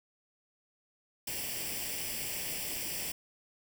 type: noise with comb filter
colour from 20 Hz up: white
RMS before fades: -37 dBFS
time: 1.27-3.12 s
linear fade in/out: 5 ms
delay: 0.38 ms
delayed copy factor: +0.7
effects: none